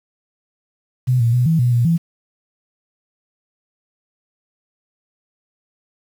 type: tone with pitch steps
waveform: sine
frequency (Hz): 126.3 / 116.7 / 123.7 / 162.8 / 122.5 / 119.6 / 167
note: B2 / A#2 / B2 / E3 / B2 / A#2 / E3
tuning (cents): +39 / +2 / +3 / -21 / -14 / +45 / +23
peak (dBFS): -12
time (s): 1.07-1.98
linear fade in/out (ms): 20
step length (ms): 130
effects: 7-bit